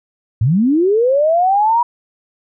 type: linear sweep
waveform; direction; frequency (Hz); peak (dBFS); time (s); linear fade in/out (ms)
sine; up; 98 to 970; -10; 0.41-1.83; 5
effects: none